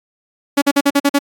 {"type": "tone bursts", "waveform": "sawtooth", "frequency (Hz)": 282.8, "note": "C#4", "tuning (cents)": 35, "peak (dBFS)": -6, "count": 7, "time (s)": [0.57, 1.189], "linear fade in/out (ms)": 10, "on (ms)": 49, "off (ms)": 46, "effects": ["AAC 64 kbps"]}